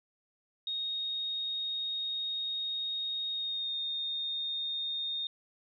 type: tone with pitch glide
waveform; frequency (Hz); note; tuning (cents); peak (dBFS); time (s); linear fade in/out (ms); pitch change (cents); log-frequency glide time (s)
sine; 3729 to 3676; A#7 to A#7; 0 to -25; -32; 0.67-5.27; 2; -25; 3.31-3.75
effects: none